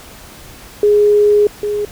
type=tone pair in turn; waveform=sine; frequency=415.3 / 415.3 Hz; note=G#4 / G#4; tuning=0 / 0 cents; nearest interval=unison; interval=0 cents; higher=neither; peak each=-7 / -15 dBFS; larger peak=first; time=0.83-1.47 / 1.63-1.85 s; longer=first; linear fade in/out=2 ms; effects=pink hiss -37 dBFS RMS until 1.91 s